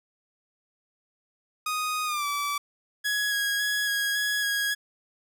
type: tone with pitch glide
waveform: sawtooth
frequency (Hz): 1244.5 to 1154.5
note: D#6 to D6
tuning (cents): 0 to -30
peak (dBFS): -23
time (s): 1.66-2.58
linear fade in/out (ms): 5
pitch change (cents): -130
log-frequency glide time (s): 2.05-2.26
type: tone with vibrato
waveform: sawtooth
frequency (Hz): 1662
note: G#6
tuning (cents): +1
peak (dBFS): -21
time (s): 3.04-4.75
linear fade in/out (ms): 20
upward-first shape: square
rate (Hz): 1.8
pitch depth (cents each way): 13
effects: none